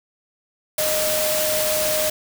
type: tone in noise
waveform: sine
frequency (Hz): 617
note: D#5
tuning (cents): -15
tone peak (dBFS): -22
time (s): 0.78-2.1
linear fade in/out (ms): 5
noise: white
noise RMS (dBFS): -23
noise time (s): 0.78-2.1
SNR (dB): -2
effects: none